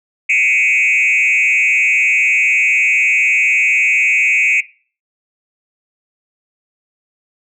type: tone with frequency modulation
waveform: sine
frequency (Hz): 2372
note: D7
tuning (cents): +17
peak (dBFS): -8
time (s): 0.29-4.61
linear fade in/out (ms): 10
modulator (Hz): 128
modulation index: 1.8
effects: noise-tail reverb RT60 0.4 s tail -19 dB re dry + tanh soft clip ceiling -8 dBFS